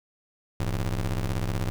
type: ring-modulated tone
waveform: 30% pulse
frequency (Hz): 65.41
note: C2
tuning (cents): 0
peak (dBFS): -20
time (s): 0.6-1.7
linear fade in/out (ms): 0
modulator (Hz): 40.7
effects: 8-bit